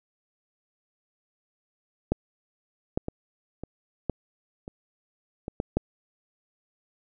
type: clicks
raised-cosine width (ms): 2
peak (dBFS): -9 / -11 / -17 / -22 / -12 / -24 / -19 / -13 / -9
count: 9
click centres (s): 2.12 / 2.975 / 3.084 / 3.636 / 4.097 / 4.679 / 5.481 / 5.601 / 5.77
effects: none